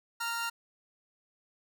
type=tone pair together; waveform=sawtooth; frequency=929 / 1390.4 Hz; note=A#5 / F6; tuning=-6 / -8 cents; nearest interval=perfect fifth; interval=698 cents; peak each=-33 / -30 dBFS; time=0.2-0.5 s; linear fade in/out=10 ms; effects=none